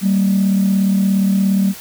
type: tone pair together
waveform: sine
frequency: 193.4 / 230.5 Hz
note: G3 / A#3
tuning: -23 / -19 cents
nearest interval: minor third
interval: 304 cents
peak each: -11 / -20 dBFS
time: 0.01-1.74 s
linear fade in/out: 50 ms
effects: tanh soft clip ceiling -7 dBFS + white hiss -35 dBFS RMS until 1.8 s